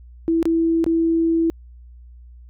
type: tone with dropouts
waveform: sine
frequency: 329.6 Hz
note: E4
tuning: in tune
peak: -15 dBFS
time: 0.28-1.5 s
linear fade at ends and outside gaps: 0 ms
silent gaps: 0.428-0.455 / 0.842-0.864 s
effects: added 60 Hz sine -40 dBFS peak until 2.49 s